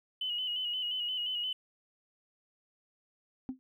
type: tone with vibrato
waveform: triangle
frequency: 2960 Hz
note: F#7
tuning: in tune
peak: -28 dBFS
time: 0.21-1.53 s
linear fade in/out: 5 ms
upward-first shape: square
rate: 5.7 Hz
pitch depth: 40 cents each way
type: tone with exponential decay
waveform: sine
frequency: 259.2 Hz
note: C4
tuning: 16 cents flat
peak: -28 dBFS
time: 3.49-3.59 s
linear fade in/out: 0 ms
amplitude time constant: 21 ms
effects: tanh soft clip ceiling -30 dBFS